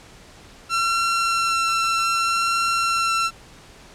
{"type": "tone with vibrato", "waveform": "sawtooth", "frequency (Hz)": 1354, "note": "E6", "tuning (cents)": 46, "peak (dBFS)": -15, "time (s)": [0.69, 3.31], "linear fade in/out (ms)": 50, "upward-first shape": "sine", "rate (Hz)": 0.65, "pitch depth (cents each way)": 10, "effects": ["pink hiss -46 dBFS RMS until 3.94 s", "low-pass 8000 Hz 12 dB/octave"]}